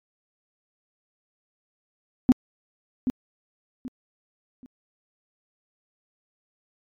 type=tone with echo; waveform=sine; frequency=253.8 Hz; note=B3; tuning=47 cents sharp; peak=-9 dBFS; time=2.29-2.32 s; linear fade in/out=0 ms; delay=780 ms; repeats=3; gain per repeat=-11 dB; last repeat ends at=4.66 s; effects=tanh soft clip ceiling -7 dBFS + MP3 96 kbps